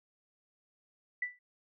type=tone with exponential decay; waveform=sine; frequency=1975.5 Hz; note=B6; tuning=in tune; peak=-28 dBFS; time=1.22-1.39 s; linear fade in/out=5 ms; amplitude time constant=35 ms; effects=none